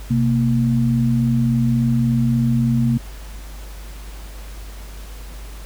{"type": "tone pair together", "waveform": "sine", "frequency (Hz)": [128.1, 231.6], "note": ["C3", "A#3"], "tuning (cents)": [-36, -11], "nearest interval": "minor seventh", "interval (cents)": 1025, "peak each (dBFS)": -17, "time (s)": [0.1, 2.98], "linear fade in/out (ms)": 10, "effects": ["added 50 Hz sine -32 dBFS peak until 5.65 s", "pink hiss -42 dBFS RMS until 5.65 s"]}